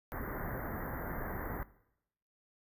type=band-stop noise; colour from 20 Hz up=pink; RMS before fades=-39 dBFS; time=0.12-1.63 s; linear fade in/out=0 ms; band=2000 to 13000 Hz; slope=96 dB/octave; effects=noise-tail reverb RT60 0.8 s tail -19 dB re dry + resampled to 32000 Hz